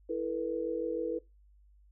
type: chord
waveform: sine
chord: E suspended fourth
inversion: none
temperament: equal with one note detuned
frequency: 329.6 / 440 / 486.5 Hz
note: E4 / A4 / B4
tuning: 0 / 0 / -26 cents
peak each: -36 / -36 / -34 dBFS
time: 0.09-1.19 s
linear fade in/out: 10 ms
effects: noise-tail reverb RT60 0.2 s tail -20 dB re dry + added 50 Hz sine -58 dBFS peak until 1.91 s